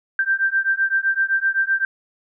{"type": "beating tone pair", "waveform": "sine", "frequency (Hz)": [1568, 1575.8], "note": ["G6", "G6"], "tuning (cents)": [0, 9], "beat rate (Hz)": 7.8, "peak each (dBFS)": -20, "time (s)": [0.19, 1.85], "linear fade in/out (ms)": 2, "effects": []}